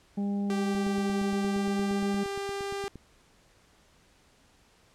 harmonic tone, 201.3 Hz, G3, 46 cents sharp, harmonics 1 / 2 / 3 / 4, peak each -27 / -41 / -47 / -45 dBFS, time 0.17-2.24 s, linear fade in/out 10 ms
sawtooth tone with pitch glide, 392 to 397.5 Hz, G4 to G4, 0 to +24 cents, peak -28 dBFS, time 0.5-2.88 s, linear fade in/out 0 ms, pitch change +24 cents, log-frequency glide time 1.22-2.49 s
click train, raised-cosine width 3 ms, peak -30 dBFS, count 20, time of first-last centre 0.75-2.957 s, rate 8.61 Hz
effects pink hiss -62 dBFS RMS until 4.94 s + low-pass 9000 Hz 12 dB/octave

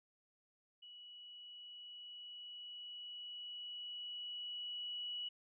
sine tone with level ramp, 2935 Hz, F#7, 15 cents flat, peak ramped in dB -53 to -40 dBFS, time 0.82-5.29 s, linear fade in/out 10 ms, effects none

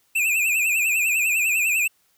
square tone with vibrato, 2546 Hz, D#7, 39 cents sharp, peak -19 dBFS, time 0.15-1.88 s, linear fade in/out 10 ms, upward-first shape triangle, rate 10 Hz, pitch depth 130 cents each way, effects white hiss -64 dBFS RMS until 2.17 s

